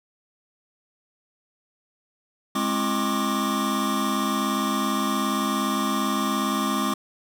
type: tone cluster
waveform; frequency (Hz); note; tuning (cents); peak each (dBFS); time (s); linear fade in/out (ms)
square; 207.5 / 264.9 / 336.7 / 1085 / 1184; G#3 / C4 / E4 / C#6 / D6; -1 / +22 / +37 / -37 / +14; -28 / -29 / -33 / -31 / -29; 2.55-6.94; 5
effects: none